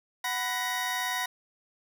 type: tone cluster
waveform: 25% pulse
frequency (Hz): 741 / 992 / 1884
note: F#5 / B5 / A#6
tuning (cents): +2 / +7 / +18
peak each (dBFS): -31 / -29 / -29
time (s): 0.24-1.26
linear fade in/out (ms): 5
effects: none